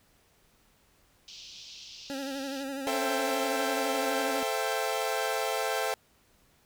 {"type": "band-pass noise", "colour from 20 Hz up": "white", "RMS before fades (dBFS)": -47, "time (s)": [1.28, 2.63], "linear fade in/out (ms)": 0, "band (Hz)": [2700, 5800], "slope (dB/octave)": 48}
{"type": "tone with vibrato", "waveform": "25% pulse", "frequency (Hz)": 272.9, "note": "C#4", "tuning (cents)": -27, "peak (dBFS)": -30, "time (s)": [2.1, 4.43], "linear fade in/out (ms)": 0, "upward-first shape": "sine", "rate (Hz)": 12, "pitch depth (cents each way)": 53}
{"type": "chord", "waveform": "sawtooth", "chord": "A minor seventh", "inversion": "none", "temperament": "equal with one note detuned", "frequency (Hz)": [440, 523.3, 668.5, 784], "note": ["A4", "C5", "E5", "G5"], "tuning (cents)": [0, 0, 24, 0], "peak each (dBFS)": -30, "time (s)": [2.87, 5.94], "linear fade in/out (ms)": 0}
{"effects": ["pink hiss -65 dBFS RMS until 6.65 s"]}